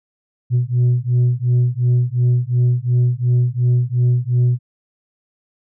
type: beating tone pair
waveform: sine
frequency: 121.6 / 124.4 Hz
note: B2 / B2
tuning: -26 / +13 cents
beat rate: 2.8 Hz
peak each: -14 dBFS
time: 0.5-4.59 s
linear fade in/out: 50 ms
effects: tanh soft clip ceiling -10 dBFS